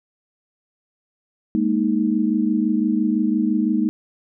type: chord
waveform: sine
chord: Ab suspended second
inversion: none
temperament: just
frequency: 207.7 / 233.6 / 311.5 Hz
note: Ab3 / Bb3 / Eb4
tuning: 0 / +4 / +2 cents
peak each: -21 dBFS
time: 1.55-3.89 s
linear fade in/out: 0 ms
effects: none